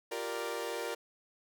sawtooth chord, G minor seventh, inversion third, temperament equal, 349.2 / 392 / 466.2 / 587.3 Hz, F4 / G4 / Bb4 / D5, 0 / 0 / 0 / 0 cents, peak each -39 / -39 / -34 / -38 dBFS, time 0.11-0.95 s, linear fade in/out 10 ms, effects none

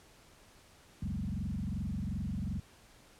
sine tone with frequency modulation, 138.59 Hz, C#3, in tune, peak -33 dBFS, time 1.02-2.6 s, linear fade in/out 5 ms, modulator 22.7 Hz, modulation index 3.7, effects pink hiss -60 dBFS RMS until 3.19 s + low-pass 11000 Hz 12 dB/octave

